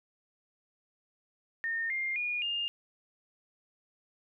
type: tone with pitch steps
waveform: sine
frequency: 1828 / 2112 / 2440 / 2819 Hz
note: A#6 / C7 / D#7 / F7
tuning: -34 / +16 / -34 / +16 cents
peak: -30 dBFS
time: 1.64-2.68 s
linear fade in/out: 0 ms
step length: 260 ms
effects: none